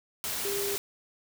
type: tone in noise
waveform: sine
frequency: 401.1 Hz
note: G4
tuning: 40 cents sharp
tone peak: -31 dBFS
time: 0.45-0.76 s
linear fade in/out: 0 ms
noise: white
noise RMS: -33 dBFS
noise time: 0.24-0.78 s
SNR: -1 dB
effects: none